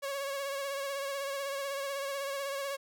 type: tone with vibrato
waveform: sawtooth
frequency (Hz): 554.4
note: C#5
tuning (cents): 0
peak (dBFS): -30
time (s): 0.02-2.77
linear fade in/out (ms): 20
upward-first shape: sine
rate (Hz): 16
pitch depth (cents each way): 36
effects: none